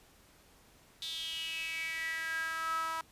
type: tone with high-pass filter sweep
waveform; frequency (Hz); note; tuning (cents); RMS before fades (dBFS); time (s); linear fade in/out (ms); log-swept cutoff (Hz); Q
sawtooth; 324.6; E4; -27; -37; 1.02-3.01; 2; 3700 to 1100; 8.1
effects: pink hiss -62 dBFS RMS until 3.11 s + resampled to 32000 Hz